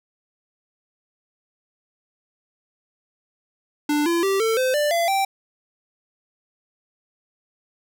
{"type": "tone with pitch steps", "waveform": "square", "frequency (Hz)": [295.6, 339.6, 390, 448, 514.7, 591.2, 679.1, 780.1], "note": ["D4", "F4", "G4", "A4", "C5", "D5", "F5", "G5"], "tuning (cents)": [11, -48, -9, 31, -29, 11, -49, -9], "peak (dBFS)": -19, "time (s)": [3.89, 5.25], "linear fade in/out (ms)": 5, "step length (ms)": 170, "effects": []}